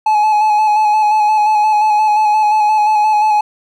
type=tone with vibrato; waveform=triangle; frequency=851 Hz; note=G#5; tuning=42 cents sharp; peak=-7 dBFS; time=0.06-3.41 s; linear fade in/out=5 ms; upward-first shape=square; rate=5.7 Hz; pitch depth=24 cents each way; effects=none